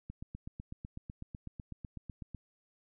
click train, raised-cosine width 5 ms, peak -30 dBFS, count 19, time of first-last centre 0.1-2.347 s, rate 8.01 Hz, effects none

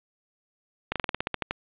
slowing click train, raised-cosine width 0.3 ms, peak -10 dBFS, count 11, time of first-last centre 0.92-1.51 s, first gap 37 ms, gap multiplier 1.1, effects resampled to 8000 Hz + 8-bit

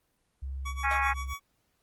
sine tone with vibrato, 67 Hz, C2, 42 cents sharp, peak -33 dBFS, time 0.42-1.34 s, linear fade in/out 10 ms, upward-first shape triangle, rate 2.2 Hz, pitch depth 9 cents each way
25% pulse tone with tremolo, 1129 Hz, C#6, 31 cents sharp, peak -31 dBFS, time 0.65-1.4 s, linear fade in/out 10 ms, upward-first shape sine, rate 7.7 Hz, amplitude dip 90%
harmonic tone, 275.2 Hz, C#4, 12 cents flat, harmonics 3 / 4 / 5 / 6 / 7 / 8 / 9, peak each -30 / -31 / -32 / -33 / -33 / -34 / -35 dBFS, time 0.83-1.14 s, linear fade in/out 20 ms
sawtooth tone with exponential decay, 623 Hz, D#5, 2 cents sharp, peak -29 dBFS, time 0.91-1.06 s, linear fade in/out 1 ms, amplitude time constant 32 ms
effects pink hiss -74 dBFS RMS until 1.82 s + Opus 24 kbps

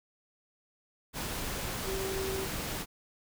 sine tone in noise, 384.7 Hz, G4, 33 cents flat, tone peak -34 dBFS, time 1.84-2.48 s, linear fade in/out 50 ms, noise pink, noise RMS -36 dBFS, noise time 1.13-2.86 s, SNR -1 dB, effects none

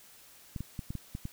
clicks, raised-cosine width 5 ms, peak -24 dBFS, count 7, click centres 0.562 / 0.606 / 0.792 / 0.905 / 0.953 / 1.151 / 1.254 s, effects white hiss -56 dBFS RMS until 1.32 s

